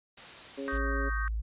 white noise, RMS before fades -46 dBFS, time 0.17-0.78 s, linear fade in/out 5 ms
harmonic tone, 137.5 Hz, C#3, 14 cents flat, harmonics 2 / 3 / 4, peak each -37 / -39 / -40 dBFS, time 0.57-1.1 s, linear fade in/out 20 ms
sine chord, Eb dominant seventh, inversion third, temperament just, 1120.1 / 1244.5 / 1555.6 / 1866.8 Hz, Db6 / Eb6 / G6 / Bb6, +18 / 0 / -14 / +2 cents, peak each -41 / -39 / -35 / -41 dBFS, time 0.68-1.28 s, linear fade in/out 0 ms
sine tone, 54.6 Hz, A1, 13 cents flat, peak -29 dBFS, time 0.72-1.42 s, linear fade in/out 20 ms
effects resampled to 8000 Hz

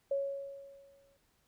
sine tone with exponential decay, 554.4 Hz, C#5, in tune, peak -28 dBFS, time 0.11-1.17 s, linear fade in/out 5 ms, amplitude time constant 230 ms, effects pink hiss -73 dBFS RMS until 1.47 s

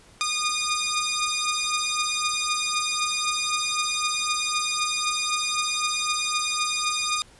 10% pulse beating tone pair, 1221 / 1224.9 Hz, D#6 / D#6, -33 / -27 cents, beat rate 3.9 Hz, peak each -20 / -17 dBFS, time 0.21-7.22 s, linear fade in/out 0 ms, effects pink hiss -53 dBFS RMS until 7.39 s + resampled to 24000 Hz

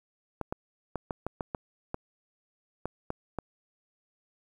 clicks, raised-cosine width 1 ms, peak -18 dBFS, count 11, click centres 0.413 / 0.525 / 0.957 / 1.108 / 1.266 / 1.408 / 1.548 / 1.944 / 2.856 / 3.104 / 3.387 s, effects 9-bit

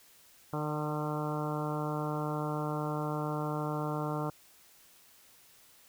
harmonic tone with a mistuned harmonic, 151.2 Hz, D#3, 49 cents flat, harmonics 1 / 2 / 3 / 4 / 5 / 6 / 7 / 8 / 9, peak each -35 / -38 / -40 / -41 / -42 / -43 / -43 / -44 / -45 dBFS, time 0.53-4.3 s, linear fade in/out 2 ms, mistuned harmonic 4, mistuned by -20 cents, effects white hiss -60 dBFS RMS until 5.88 s

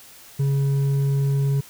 sine tone with hard clipping, 138.59 Hz, C#3, in tune, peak -19 dBFS, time 0.39-1.61 s, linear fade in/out 10 ms, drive 4 dB, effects white hiss -46 dBFS RMS until 1.69 s

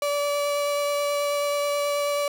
35% pulse tone with vibrato, 577 Hz, D5, 31 cents flat, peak -21 dBFS, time 0.02-2.28 s, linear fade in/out 2 ms, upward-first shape triangle, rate 9.3 Hz, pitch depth 10 cents each way, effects none

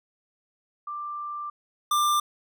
sine / square tone pair in turn, 1182 / 1187.9 Hz, D6 / D6, +11 / +19 cents, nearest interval unison, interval 8 cents, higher second, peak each -31 / -21 dBFS, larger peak second, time 0.87-1.5 / 1.91-2.2 s, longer first, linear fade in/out 5 ms, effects none

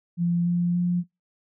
sine tone with pitch steps, 172.5 / 174.4 / 176.33 Hz, F3 / F3 / F3, -21 / -2 / +17 cents, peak -20 dBFS, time 0.17-1.04 s, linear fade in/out 50 ms, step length 290 ms, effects noise-tail reverb RT60 0.2 s tail -23 dB re dry

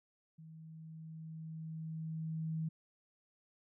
sine tone with level ramp, 159.9 Hz, D#3, 48 cents sharp, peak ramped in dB -51 to -34 dBFS, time 0.38-2.69 s, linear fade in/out 10 ms, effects none

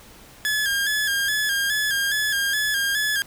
sawtooth tone with vibrato, 1661.2 Hz, G#6, in tune, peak -17 dBFS, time 0.45-3.22 s, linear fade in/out 0 ms, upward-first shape square, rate 2.4 Hz, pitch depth 52 cents each way, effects pink hiss -47 dBFS RMS until 3.26 s

